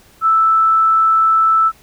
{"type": "tone", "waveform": "sine", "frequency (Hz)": 1318, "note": "E6", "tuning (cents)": -1, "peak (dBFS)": -9, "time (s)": [0.21, 1.72], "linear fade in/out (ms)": 50, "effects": ["pink hiss -48 dBFS RMS until 1.82 s"]}